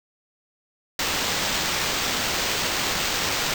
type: noise with sample-and-hold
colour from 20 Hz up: blue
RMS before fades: -25 dBFS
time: 0.99-3.54 s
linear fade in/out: 2 ms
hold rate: 11025 Hz
effects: none